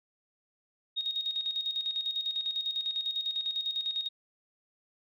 sine tone with tremolo, 3729 Hz, A#7, in tune, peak -28 dBFS, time 0.96-4.09 s, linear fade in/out 20 ms, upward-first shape square, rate 10 Hz, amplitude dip 60%, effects none

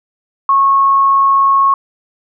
sine tone, 1096 Hz, C#6, 20 cents flat, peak -7 dBFS, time 0.49-1.74 s, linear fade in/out 2 ms, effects none

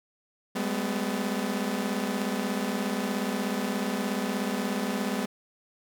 sawtooth tone cluster, 195.3 / 212.1 / 251.1 Hz, G3 / G#3 / B3, -6 / +37 / +29 cents, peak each -28 dBFS, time 0.55-5.26 s, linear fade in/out 10 ms, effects none

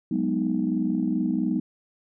sine chord, G# minor seventh, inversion third, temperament equal, 185 / 207.7 / 246.9 / 311.1 Hz, F#3 / G#3 / B3 / D#4, 0 / 0 / 0 / 0 cents, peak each -28 / -28 / -26 / -27 dBFS, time 0.11-1.6 s, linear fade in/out 5 ms, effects tanh soft clip ceiling -12 dBFS

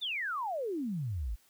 sine exponential sweep, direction down, 3729 to 47.2 Hz, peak -32 dBFS, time 0.01-1.36 s, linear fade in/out 20 ms, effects white hiss -66 dBFS RMS until 1.49 s

